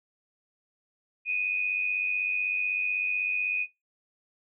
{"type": "tone pair together", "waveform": "sine", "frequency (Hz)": [2473, 2569], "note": ["D#7", "E7"], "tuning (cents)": [-11, -45], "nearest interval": "minor second", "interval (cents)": 66, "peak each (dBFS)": [-26, -34], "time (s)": [1.25, 3.67], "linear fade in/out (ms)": 50, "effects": ["noise-tail reverb RT60 0.2 s tail -22 dB re dry"]}